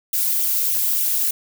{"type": "noise with flanger", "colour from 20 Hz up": "violet", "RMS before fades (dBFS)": -20, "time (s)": [0.13, 1.31], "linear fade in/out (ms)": 5, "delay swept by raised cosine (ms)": [0.3, 4.1], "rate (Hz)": 3.4, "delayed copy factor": 1, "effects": []}